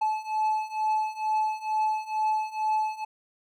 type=beating tone pair; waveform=triangle; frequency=863 / 865.2 Hz; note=A5 / A5; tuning=-34 / -29 cents; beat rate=2.2 Hz; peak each=-27 / -25 dBFS; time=0.01-3.05 s; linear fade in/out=10 ms; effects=none